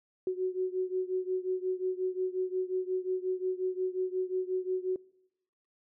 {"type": "beating tone pair", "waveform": "sine", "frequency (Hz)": [368.9, 374.5], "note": ["F#4", "F#4"], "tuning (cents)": [-5, 21], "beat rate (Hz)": 5.6, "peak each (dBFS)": [-31, -34], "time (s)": [0.27, 4.96], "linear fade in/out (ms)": 2, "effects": ["noise-tail reverb RT60 0.9 s tail -24 dB re dry"]}